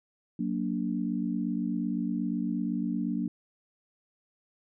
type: chord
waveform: sine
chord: Gb augmented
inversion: none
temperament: equal with one note detuned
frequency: 185 / 233.1 / 290.6 Hz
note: Gb3 / Bb3 / D4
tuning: 0 / 0 / -18 cents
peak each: -32 / -31 / -33 dBFS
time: 0.39-3.28 s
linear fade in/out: 5 ms
effects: none